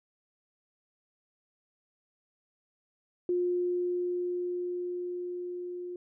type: tone with level ramp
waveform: sine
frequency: 355.8 Hz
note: F4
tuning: 32 cents sharp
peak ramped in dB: -25 to -36 dBFS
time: 3.29-5.96 s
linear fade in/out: 2 ms
effects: none